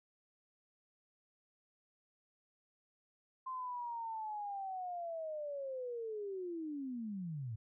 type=linear sweep; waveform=sine; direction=down; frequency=1046.5 to 103.83 Hz; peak=-39 dBFS; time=3.46-7.56 s; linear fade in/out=10 ms; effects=none